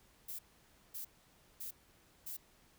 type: noise bursts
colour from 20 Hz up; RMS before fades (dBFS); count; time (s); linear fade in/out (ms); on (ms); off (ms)
violet; -44; 4; 0.28-2.37; 10; 110; 550
effects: pink hiss -67 dBFS RMS until 2.78 s